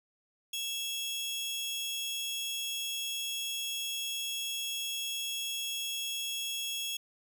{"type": "tone pair together", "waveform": "sawtooth", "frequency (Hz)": [2663, 3323], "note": ["E7", "G#7"], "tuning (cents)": [17, 0], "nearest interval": "major third", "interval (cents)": 383, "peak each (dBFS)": [-39, -31], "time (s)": [0.53, 6.97], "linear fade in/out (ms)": 5, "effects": []}